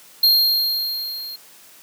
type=tone with level ramp; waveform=square; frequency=4216 Hz; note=C8; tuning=12 cents sharp; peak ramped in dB=-11 to -31 dBFS; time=0.23-1.36 s; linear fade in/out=5 ms; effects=white hiss -47 dBFS RMS until 1.82 s + high-pass 150 Hz 12 dB/octave